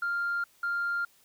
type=tone pair in turn; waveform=sine; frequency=1396.9 / 1396.9 Hz; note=F6 / F6; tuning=0 / 0 cents; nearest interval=unison; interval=0 cents; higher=neither; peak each=-26 dBFS; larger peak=neither; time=0.02-0.44 / 0.63-1.05 s; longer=neither; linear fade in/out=5 ms; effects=tanh soft clip ceiling -24 dBFS + white hiss -63 dBFS RMS until 1.24 s